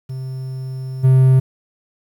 triangle tone with level steps, 130.81 Hz, C3, in tune, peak -22 / -6 dBFS, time 0.09-1.4 s, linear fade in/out 10 ms, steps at 1.03 s, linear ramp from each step 20 ms, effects 8-bit

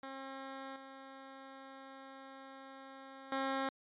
10% pulse tone with level steps, 268.8 Hz, C4, 47 cents sharp, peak -36 / -42 / -26 dBFS, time 0.03-3.69 s, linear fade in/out 2 ms, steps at 0.76 / 3.32 s, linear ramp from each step 2 ms, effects resampled to 8000 Hz

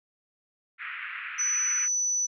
white band-pass noise, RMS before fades -37 dBFS, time 0.78-1.89 s, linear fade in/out 50 ms, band 1300 to 2500 Hz, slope 48 dB/octave
sine tone, 5970 Hz, F#8, 15 cents sharp, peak -24 dBFS, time 1.38-2.27 s, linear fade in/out 20 ms
effects none

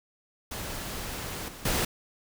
pink noise with level steps, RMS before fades -36 / -44 / -27 dBFS, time 0.51-1.85 s, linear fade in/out 5 ms, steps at 1.48 / 1.65 s, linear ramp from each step 5 ms, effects none

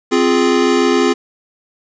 square chord, F minor, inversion second, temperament equal, 261.6 / 349.2 / 415.3 Hz, C4 / F4 / Ab4, 0 / 0 / 0 cents, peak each -16 dBFS, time 0.11-1.14 s, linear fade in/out 20 ms, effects resampled to 16000 Hz + 7-bit

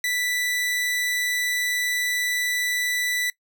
sawtooth tone, 1975.5 Hz, B6, in tune, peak -19 dBFS, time 0.04-3.3 s, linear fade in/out 2 ms, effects noise-tail reverb RT60 0.1 s tail -21 dB re dry

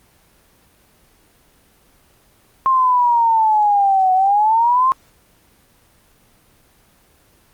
sine exponential two-way sweep, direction down then up, 1067 to 740 to 1067 Hz, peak -11 dBFS, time 2.66-4.92 s, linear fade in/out 0 ms, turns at 4.13 s, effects pink hiss -54 dBFS RMS until 7.53 s + Opus 24 kbps

